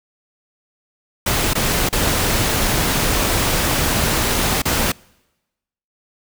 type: noise with dropouts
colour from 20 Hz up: pink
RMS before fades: -18 dBFS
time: 1.26-4.92 s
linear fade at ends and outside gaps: 5 ms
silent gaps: 1.535-1.552 / 1.89-1.926 / 4.62-4.653 s
effects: noise-tail reverb RT60 1.0 s tail -26 dB re dry